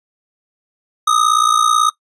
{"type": "ring-modulated tone", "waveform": "square", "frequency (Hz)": 1244.5, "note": "D#6", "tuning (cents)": 0, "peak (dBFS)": -9, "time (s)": [1.07, 1.9], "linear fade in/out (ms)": 5, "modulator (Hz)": 29.1, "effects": ["noise-tail reverb RT60 0.1 s tail -19 dB re dry", "resampled to 24000 Hz"]}